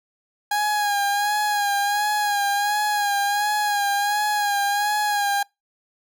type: tone with vibrato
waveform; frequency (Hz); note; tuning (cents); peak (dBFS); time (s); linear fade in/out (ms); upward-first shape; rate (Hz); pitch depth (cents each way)
30% pulse; 822; G#5; -18; -17; 0.51-5.43; 5; sine; 1.4; 40
effects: noise-tail reverb RT60 0.2 s tail -26 dB re dry